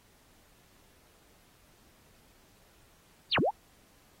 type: linear two-way sweep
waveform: sine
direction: down then up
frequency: 4978 to 105.9 to 948 Hz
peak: -24 dBFS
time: 3.31-3.51 s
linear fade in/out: 20 ms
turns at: 3.39 s
effects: pink hiss -63 dBFS RMS until 4.2 s + AAC 48 kbps